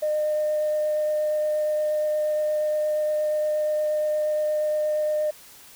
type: tone with vibrato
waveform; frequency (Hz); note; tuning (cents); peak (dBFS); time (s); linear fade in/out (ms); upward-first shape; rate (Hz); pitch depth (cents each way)
sine; 608; D#5; -40; -20; 0.02-5.31; 10; triangle; 8.5; 9
effects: tanh soft clip ceiling -17 dBFS + white hiss -48 dBFS RMS until 5.75 s